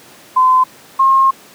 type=tone pair in turn; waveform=sine; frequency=1026 / 1071.7 Hz; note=C6 / C6; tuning=-34 / +41 cents; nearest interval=minor second; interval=75 cents; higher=second; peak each=-7 dBFS; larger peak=neither; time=0.36-0.64 / 0.99-1.31 s; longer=second; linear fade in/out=10 ms; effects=pink hiss -41 dBFS RMS until 1.54 s + high-pass 200 Hz 12 dB/octave